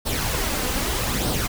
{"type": "noise with flanger", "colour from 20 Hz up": "pink", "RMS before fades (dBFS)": -24, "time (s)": [0.05, 1.48], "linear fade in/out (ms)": 20, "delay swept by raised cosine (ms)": [0.21, 4.01], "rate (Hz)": 0.81, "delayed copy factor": 0.55, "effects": []}